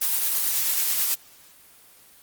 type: noise with tremolo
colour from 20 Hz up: blue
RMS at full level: -22 dBFS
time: 0.01-1.15 s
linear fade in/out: 10 ms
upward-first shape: triangle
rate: 9.2 Hz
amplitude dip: 30%
effects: white hiss -52 dBFS RMS until 2.22 s + Opus 24 kbps